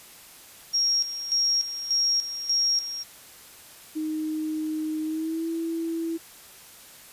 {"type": "tone with tremolo", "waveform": "sine", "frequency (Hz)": 5588, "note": "F8", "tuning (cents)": 0, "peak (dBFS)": -20, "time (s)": [0.73, 3.04], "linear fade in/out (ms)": 20, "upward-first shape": "square", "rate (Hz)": 1.7, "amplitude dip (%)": 70}
{"type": "tone with pitch glide", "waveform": "sine", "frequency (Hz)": [311.1, 329.6], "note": ["D#4", "E4"], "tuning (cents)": [0, 0], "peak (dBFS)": -26, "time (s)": [3.95, 6.18], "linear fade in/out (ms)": 20, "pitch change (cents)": 100, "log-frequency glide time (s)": [5.03, 5.48]}
{"effects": ["white hiss -48 dBFS RMS until 7.12 s", "resampled to 32000 Hz"]}